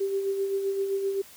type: tone with tremolo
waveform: sine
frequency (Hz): 392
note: G4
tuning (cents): 0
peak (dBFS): -23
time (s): 0-1.22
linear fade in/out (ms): 10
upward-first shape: sine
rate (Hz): 7.7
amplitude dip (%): 45
effects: white hiss -50 dBFS RMS until 1.36 s